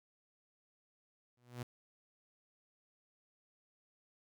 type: tone with exponential growth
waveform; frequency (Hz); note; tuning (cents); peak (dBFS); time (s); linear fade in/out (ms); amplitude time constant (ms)
sawtooth; 122.1; B2; -19; -34; 1.37-1.63; 5; 55
effects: none